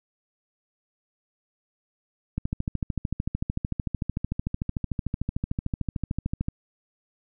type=click train; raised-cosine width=5 ms; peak=-14 dBFS; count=56; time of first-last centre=2.38-6.484 s; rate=13.4 Hz; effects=none